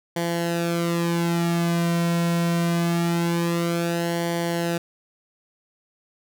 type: tone with flanger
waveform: sawtooth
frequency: 170.1 Hz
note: F3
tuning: 45 cents flat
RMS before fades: -23 dBFS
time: 0.16-4.78 s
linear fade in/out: 5 ms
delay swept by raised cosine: 0.77 to 2.47 ms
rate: 0.24 Hz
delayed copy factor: -0.75
effects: none